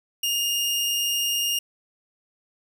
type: tone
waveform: sawtooth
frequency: 2833 Hz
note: F7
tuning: 24 cents sharp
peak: -19 dBFS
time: 0.23-1.59 s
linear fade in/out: 5 ms
effects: none